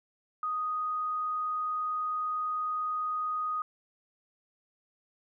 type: tone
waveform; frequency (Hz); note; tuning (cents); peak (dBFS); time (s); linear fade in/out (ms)
sine; 1244.5; D#6; 0; -29; 0.43-3.62; 2
effects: none